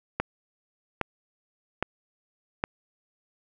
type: click train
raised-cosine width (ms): 0.5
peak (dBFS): -10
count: 4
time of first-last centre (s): 0.2-2.639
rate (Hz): 1.23
effects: none